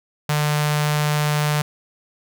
sawtooth tone with notch filter, 149.4 Hz, D3, 30 cents sharp, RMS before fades -20 dBFS, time 0.29-1.62 s, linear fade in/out 5 ms, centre 310 Hz, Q 0.61, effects none

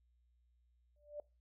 sine tone with exponential growth, 590 Hz, D5, 8 cents sharp, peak -39 dBFS, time 0.96-1.2 s, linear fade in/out 2 ms, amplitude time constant 51 ms, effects noise-tail reverb RT60 0.3 s tail -23 dB re dry + added 60 Hz sine -70 dBFS peak until 1.4 s

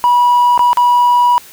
triangle tone with dropouts, 973 Hz, B5, 26 cents flat, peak -4 dBFS, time 0.04-1.38 s, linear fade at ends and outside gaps 0 ms, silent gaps 0.577-0.593 / 0.731-0.772 s, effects tanh soft clip ceiling -2 dBFS + white hiss -38 dBFS RMS until 1.52 s

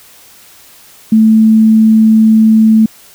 sine tone, 220 Hz, A3, in tune, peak -3 dBFS, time 1.12-2.86 s, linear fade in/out 5 ms, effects white hiss -40 dBFS RMS until 3.14 s

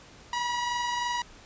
sawtooth tone pair together, 964.7 / 987.8 Hz, B5 / B5, -41 / 0 cents, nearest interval unison, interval 41 cents, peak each -24 / -35 dBFS, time 0.33-1.22 s, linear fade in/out 2 ms, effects pink hiss -51 dBFS RMS until 1.45 s + resampled to 16000 Hz

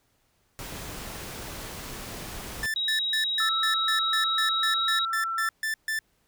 pink noise, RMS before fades -38 dBFS, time 0.59-2.66 s, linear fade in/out 0 ms
45% pulse tone bursts, 1765 Hz, A6, 5 cents sharp, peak -26 dBFS, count 14, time 2.63-5.99 s, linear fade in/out 2 ms, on 110 ms, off 140 ms
sine tone, 3820 Hz, A#7, 42 cents sharp, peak -25 dBFS, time 2.76-5.05 s, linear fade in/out 2 ms
sine tone with pitch glide, 1318.5 to 1341.5 Hz, E6 to E6, 0 to +30 cents, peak -27 dBFS, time 3.4-5.49 s, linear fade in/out 2 ms, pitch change +30 cents, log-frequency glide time 4.49-4.96 s
effects pink hiss -69 dBFS RMS until 6.27 s

